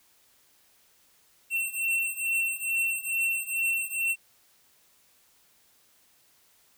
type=beating tone pair; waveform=square; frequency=2706 / 2708.3 Hz; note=E7 / E7; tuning=+45 / +46 cents; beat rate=2.3 Hz; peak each=-29 / -31 dBFS; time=1.5-4.16 s; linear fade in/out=50 ms; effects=white hiss -63 dBFS RMS until 6.77 s